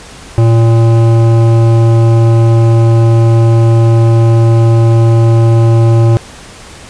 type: tone with hard clipping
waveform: sine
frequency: 114.7 Hz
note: A#2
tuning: 28 cents flat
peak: -6 dBFS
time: 0.38-6.17 s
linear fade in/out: 0 ms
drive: 14 dB
effects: pink hiss -32 dBFS RMS until 6.89 s + resampled to 22050 Hz